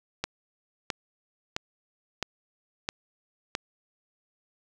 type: click train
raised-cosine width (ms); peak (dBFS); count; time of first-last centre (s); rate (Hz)
0.2; -11; 6; 0.24-3.551; 1.51
effects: none